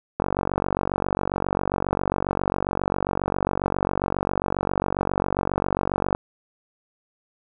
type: click train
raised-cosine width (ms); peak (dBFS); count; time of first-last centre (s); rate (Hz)
1; -8; 283; 0.2-6.149; 47.4
effects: none